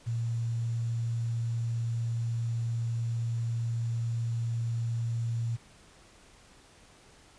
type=tone with quantisation; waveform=sine; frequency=116.2 Hz; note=A#2; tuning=5 cents flat; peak=-28 dBFS; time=0.06-5.57 s; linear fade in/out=20 ms; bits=9; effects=pink hiss -57 dBFS RMS until 7.38 s + resampled to 22050 Hz